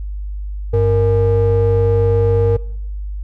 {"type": "ring-modulated tone", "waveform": "triangle", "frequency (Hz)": 183.8, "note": "F#3", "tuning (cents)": -11, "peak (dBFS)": -6, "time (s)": [0.73, 2.57], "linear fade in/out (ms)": 10, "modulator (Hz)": 282, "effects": ["noise-tail reverb RT60 0.7 s tail -21 dB re dry", "added 50 Hz sine -22 dBFS peak until 3.23 s"]}